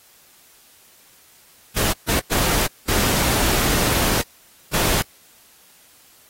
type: noise bursts at uneven times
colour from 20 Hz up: pink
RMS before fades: -20 dBFS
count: 5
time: 1.76-1.93 / 2.08-2.2 / 2.31-2.67 / 2.88-4.22 / 4.73-5.02 s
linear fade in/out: 10 ms
effects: white hiss -52 dBFS RMS until 6.29 s + AAC 48 kbps